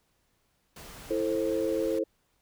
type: noise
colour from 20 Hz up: pink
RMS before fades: -46 dBFS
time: 0.76-1.99 s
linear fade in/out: 5 ms
type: chord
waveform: sine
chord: A minor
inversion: second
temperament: just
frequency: 330 / 440 / 528 Hz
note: E4 / A4 / C5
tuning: +2 / 0 / +16 cents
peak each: -30 dBFS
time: 1.1-2.04 s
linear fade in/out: 10 ms
effects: pink hiss -72 dBFS RMS until 2.41 s